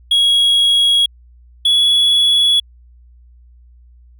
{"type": "tone pair in turn", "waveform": "triangle", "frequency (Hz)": [3317, 3381], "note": ["G#7", "G#7"], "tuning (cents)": [-3, 30], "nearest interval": "unison", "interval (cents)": 33, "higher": "second", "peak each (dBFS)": -8, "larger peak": "neither", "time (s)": [[0.11, 1.06], [1.65, 2.6]], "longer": "neither", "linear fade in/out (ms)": 5, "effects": ["added 60 Hz sine -42 dBFS peak until 4.19 s"]}